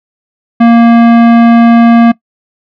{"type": "tone with tanh clipping", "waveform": "sine", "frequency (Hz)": 233, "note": "A#3", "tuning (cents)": -1, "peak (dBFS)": -3, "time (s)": [0.6, 2.12], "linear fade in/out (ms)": 10, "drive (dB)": 17, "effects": ["noise-tail reverb RT60 0.1 s tail -20 dB re dry"]}